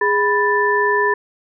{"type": "tone cluster", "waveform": "sine", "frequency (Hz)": [413.2, 989, 1765], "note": ["G#4", "B5", "A6"], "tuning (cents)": [-9, 2, 5], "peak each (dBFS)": -18, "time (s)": [0.01, 1.14], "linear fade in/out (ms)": 5, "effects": []}